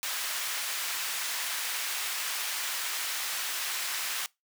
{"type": "high-pass noise", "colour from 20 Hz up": "pink", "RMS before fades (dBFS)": -33, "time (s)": [0.03, 4.26], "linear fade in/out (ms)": 0, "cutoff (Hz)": 1500, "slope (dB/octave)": 12, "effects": ["noise-tail reverb RT60 0.2 s tail -23 dB re dry"]}